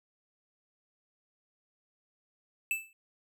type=tone with exponential decay; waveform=square; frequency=2637 Hz; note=E7; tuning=in tune; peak=-26 dBFS; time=2.71-2.93 s; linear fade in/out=1 ms; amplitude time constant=47 ms; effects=none